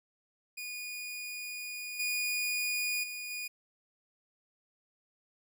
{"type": "tone with level steps", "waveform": "sawtooth", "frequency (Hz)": 2454, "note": "D#7", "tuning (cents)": -25, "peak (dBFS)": [-35, -27, -35, -33], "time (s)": [0.57, 3.48], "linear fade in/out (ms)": 10, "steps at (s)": [1.99, 3.03, 3.3], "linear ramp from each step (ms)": 10, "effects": []}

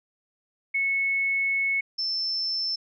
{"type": "tone pair in turn", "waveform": "sine", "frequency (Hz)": [2200, 5312], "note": ["C#7", "E8"], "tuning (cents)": [-14, 12], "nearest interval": "octave + minor third", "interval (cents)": 1526, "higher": "second", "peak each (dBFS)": [-22, -25], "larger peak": "first", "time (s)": [[0.74, 1.81], [1.98, 2.76]], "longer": "first", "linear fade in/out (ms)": 10, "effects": []}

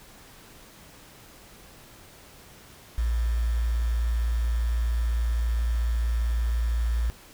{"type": "tone with quantisation", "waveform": "sine", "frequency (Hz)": 57.8, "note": "A#1", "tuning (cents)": -14, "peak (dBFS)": -22, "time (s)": [2.98, 7.1], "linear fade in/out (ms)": 0, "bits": 7, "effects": ["pink hiss -50 dBFS RMS until 7.33 s"]}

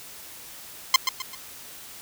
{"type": "tone with echo", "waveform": "10% pulse", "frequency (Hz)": 1046.5, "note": "C6", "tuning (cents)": 0, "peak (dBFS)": -4, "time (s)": [0.94, 0.96], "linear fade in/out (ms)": 2, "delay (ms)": 130, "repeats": 3, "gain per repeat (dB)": -8, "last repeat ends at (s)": 1.35, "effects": ["white hiss -43 dBFS RMS until 2.01 s"]}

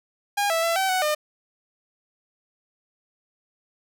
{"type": "tone with pitch steps", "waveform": "sawtooth", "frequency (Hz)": [813, 658, 670, 767, 744, 605], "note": ["G#5", "E5", "E5", "G5", "F#5", "D#5"], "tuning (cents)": [-37, -3, 28, -38, 9, -49], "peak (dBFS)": -17, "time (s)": [0.37, 1.15], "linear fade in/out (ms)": 10, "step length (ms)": 130, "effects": []}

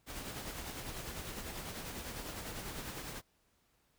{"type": "noise with tremolo", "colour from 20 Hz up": "pink", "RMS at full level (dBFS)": -42, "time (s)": [0.06, 3.22], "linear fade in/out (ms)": 50, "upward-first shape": "sine", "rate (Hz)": 10, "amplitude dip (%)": 40, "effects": ["pink hiss -74 dBFS RMS until 3.98 s"]}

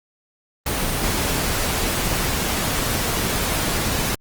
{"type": "noise", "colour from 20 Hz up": "pink", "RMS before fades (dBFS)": -22, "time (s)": [0.66, 4.15], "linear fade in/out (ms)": 5, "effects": ["Opus 24 kbps"]}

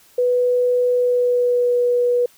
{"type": "tone with pitch glide", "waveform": "sine", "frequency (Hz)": [493.9, 487.4], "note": ["B4", "B4"], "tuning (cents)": [0, -23], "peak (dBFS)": -14, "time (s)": [0.18, 2.26], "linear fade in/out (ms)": 5, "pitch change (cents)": -23, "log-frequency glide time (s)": [0.91, 1.76], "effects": ["white hiss -52 dBFS RMS until 2.37 s"]}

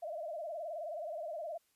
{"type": "tone with vibrato", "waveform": "sine", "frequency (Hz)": 642, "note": "E5", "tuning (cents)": -46, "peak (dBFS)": -38, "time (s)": [0.02, 1.58], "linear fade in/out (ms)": 10, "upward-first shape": "sine", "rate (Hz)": 19, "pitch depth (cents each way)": 130, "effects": ["white hiss -75 dBFS RMS until 1.75 s", "resampled to 32000 Hz"]}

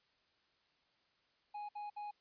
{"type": "tone bursts", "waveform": "triangle", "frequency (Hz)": 830.6, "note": "G#5", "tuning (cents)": 0, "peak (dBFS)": -40, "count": 3, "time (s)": [1.54, 2.112], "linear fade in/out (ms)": 10, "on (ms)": 150, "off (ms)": 61, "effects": ["white hiss -75 dBFS RMS until 2.2 s", "resampled to 11025 Hz"]}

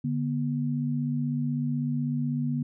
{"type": "tone pair together", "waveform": "sine", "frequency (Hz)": [146, 242.1], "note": ["D3", "B3"], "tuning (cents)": [-10, -34], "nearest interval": "major sixth", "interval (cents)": 876, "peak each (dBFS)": -28, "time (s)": [0.04, 2.63], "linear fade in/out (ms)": 5, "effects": []}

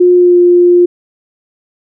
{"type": "tone with pitch glide", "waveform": "sine", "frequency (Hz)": [357.7, 352.6], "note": ["F4", "F4"], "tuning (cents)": [41, 17], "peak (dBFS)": -3, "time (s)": [0, 0.86], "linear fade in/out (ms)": 10, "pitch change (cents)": -24, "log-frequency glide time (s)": [0.14, 0.38], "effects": []}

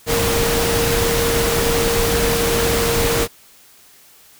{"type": "tone in noise", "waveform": "sine", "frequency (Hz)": 465.2, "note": "A#4", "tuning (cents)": -4, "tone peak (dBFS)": -19, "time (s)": [0.06, 3.28], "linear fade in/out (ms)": 50, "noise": "pink", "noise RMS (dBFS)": -19, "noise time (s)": [0.06, 3.28], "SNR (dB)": -3, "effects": ["white hiss -48 dBFS RMS until 4.39 s"]}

